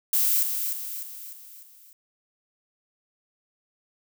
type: noise with echo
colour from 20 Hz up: violet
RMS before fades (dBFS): -22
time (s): 0.13-0.43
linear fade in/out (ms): 2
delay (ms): 300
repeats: 5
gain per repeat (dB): -6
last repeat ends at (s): 1.93
effects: none